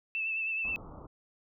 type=tone with vibrato; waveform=sine; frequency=2637 Hz; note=E7; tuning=in tune; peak=-30 dBFS; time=0.15-0.76 s; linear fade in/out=0 ms; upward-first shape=triangle; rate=9.5 Hz; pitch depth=39 cents each way
type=low-pass noise; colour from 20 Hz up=pink; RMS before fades=-47 dBFS; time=0.64-1.07 s; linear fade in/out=10 ms; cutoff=1300 Hz; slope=96 dB/octave
effects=none